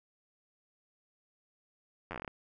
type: slowing click train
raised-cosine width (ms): 0.5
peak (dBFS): -24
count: 10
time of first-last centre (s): 2.11-2.278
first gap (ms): 10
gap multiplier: 1.15
effects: none